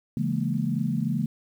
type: chord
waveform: sine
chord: A# half-diminished seventh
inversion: first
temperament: just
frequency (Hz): 139.85 / 167.82 / 209.8 / 233.1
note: C#3 / E3 / G#3 / A#3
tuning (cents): +16 / +31 / +18 / 0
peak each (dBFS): -29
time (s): 0.17-1.26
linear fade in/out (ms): 2
effects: 9-bit